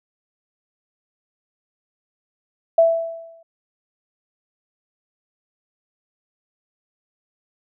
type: tone with exponential decay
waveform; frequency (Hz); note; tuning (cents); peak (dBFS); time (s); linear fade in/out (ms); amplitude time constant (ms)
sine; 662; E5; +7; -8; 2.78-3.43; 5; 140
effects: none

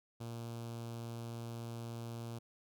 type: tone with notch filter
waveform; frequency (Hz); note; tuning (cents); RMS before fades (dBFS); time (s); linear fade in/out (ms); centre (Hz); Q
sawtooth; 116.54; A#2; 0; -44; 0.2-2.39; 10; 1900; 1.3
effects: none

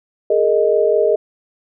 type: chord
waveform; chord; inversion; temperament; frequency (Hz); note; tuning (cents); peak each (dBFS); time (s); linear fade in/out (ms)
sine; Ab suspended second; none; equal with one note detuned; 415.3 / 460.3 / 622.3; Ab4 / Bb4 / Eb5; 0 / -22 / 0; -16; 0.3-1.16; 5
effects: none

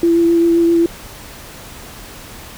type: tone with vibrato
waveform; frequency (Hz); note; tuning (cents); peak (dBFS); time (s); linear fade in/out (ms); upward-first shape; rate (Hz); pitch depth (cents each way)
sine; 337.1; E4; +39; -9; 0.03-0.86; 2; triangle; 7.6; 16
effects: pink hiss -35 dBFS RMS until 2.57 s

